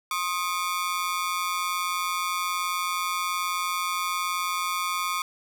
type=ring-modulated tone; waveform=sawtooth; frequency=1157 Hz; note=D6; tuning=26 cents flat; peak=-19 dBFS; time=0.11-5.22 s; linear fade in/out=2 ms; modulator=89.4 Hz; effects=none